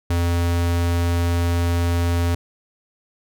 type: tone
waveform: square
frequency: 86 Hz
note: F2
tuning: 26 cents flat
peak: -18 dBFS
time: 0.1-2.35 s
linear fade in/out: 5 ms
effects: none